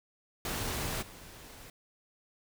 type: noise with level steps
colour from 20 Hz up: pink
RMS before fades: -35 / -50 dBFS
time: 0.45-1.7 s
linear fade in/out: 2 ms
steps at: 1.01 s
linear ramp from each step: 20 ms
effects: none